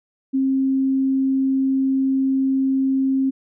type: tone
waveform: sine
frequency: 267.1 Hz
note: C4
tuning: 36 cents sharp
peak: -16 dBFS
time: 0.33-3.31 s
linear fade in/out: 20 ms
effects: none